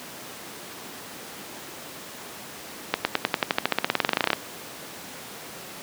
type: accelerating click train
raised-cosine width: 0.3 ms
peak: -3 dBFS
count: 24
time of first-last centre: 2.94-4.332 s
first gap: 110 ms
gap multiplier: 0.94
effects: pink hiss -39 dBFS RMS until 5.82 s + high-pass 200 Hz 12 dB/octave